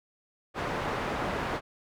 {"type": "low-pass noise", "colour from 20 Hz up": "white", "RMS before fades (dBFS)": -32, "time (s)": [0.54, 1.61], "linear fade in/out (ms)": 50, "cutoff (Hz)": 1200, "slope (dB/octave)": 12, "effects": []}